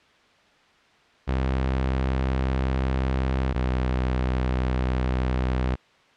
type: tone pair in turn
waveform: sawtooth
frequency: 65.41 / 63.47 Hz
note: C2 / B1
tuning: 0 / +48 cents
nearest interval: minor second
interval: 52 cents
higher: first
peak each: -18 dBFS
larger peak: neither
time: 1.27-3.54 / 3.54-5.76 s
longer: first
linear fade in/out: 20 ms
effects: white hiss -57 dBFS RMS until 6.16 s + low-pass 3000 Hz 12 dB/octave